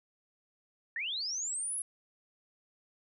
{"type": "linear sweep", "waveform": "sine", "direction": "up", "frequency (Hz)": [1715, 11000], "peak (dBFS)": -33, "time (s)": [0.96, 1.82], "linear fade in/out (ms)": 2, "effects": []}